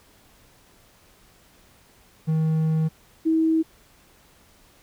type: tone pair in turn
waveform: triangle / sine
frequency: 158.5 / 321.4 Hz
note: D#3 / E4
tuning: +32 / -44 cents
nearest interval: octave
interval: 1224 cents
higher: second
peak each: -17 dBFS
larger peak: neither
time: 2.27-2.89 / 3.25-3.63 s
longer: first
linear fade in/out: 20 ms
effects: pink hiss -56 dBFS RMS until 4.82 s